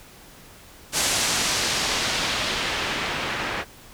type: noise with low-pass filter sweep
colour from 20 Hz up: white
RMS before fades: -25 dBFS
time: 0.92-3.65 s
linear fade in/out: 50 ms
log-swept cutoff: 8400 to 2000 Hz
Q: 0.91
effects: pink hiss -47 dBFS RMS until 3.93 s